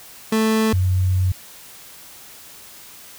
30% pulse / sine tone pair in turn, 220 / 92.5 Hz, A3 / F#2, 0 / 0 cents, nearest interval octave + minor third, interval 1500 cents, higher first, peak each -13 / -15 dBFS, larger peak first, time 0.32-0.73 / 0.73-1.32 s, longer second, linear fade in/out 5 ms, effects white hiss -42 dBFS RMS until 3.18 s

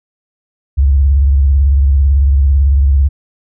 sine tone with vibrato, 69.1 Hz, C#2, 5 cents flat, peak -6 dBFS, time 0.77-3.09 s, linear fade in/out 20 ms, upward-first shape triangle, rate 18 Hz, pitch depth 160 cents each way, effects none

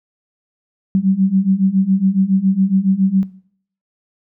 sine beating tone pair, 187.8 / 195 Hz, F#3 / G3, +26 / -9 cents, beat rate 7.2 Hz, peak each -15 dBFS, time 0.95-3.23 s, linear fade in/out 0 ms, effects noise-tail reverb RT60 0.6 s tail -18 dB re dry

